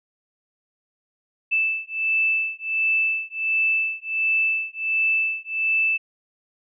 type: beating tone pair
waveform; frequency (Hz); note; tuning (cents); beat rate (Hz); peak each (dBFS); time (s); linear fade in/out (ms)
sine; 2637 / 2638.4; E7 / E7; 0 / +1; 1.4; -23; 1.51-5.98; 20
effects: none